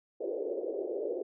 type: band-pass noise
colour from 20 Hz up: pink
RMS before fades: -35 dBFS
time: 0.2-1.23 s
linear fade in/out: 10 ms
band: 360 to 550 Hz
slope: 48 dB/octave
effects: none